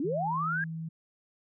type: linear sweep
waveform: sine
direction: up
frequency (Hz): 251.7 to 1661.2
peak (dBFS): -28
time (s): 0-0.64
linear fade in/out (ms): 2
type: tone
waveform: sine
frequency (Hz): 162.2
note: E3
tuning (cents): -28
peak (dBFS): -34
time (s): 0.04-0.89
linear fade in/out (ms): 10
effects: none